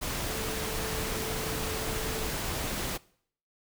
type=tone in noise; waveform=sine; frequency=440 Hz; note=A4; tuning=in tune; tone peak=-38 dBFS; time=0.28-2.32 s; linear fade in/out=20 ms; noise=pink; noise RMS=-33 dBFS; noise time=0.01-2.98 s; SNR=-8 dB; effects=noise-tail reverb RT60 0.6 s tail -22 dB re dry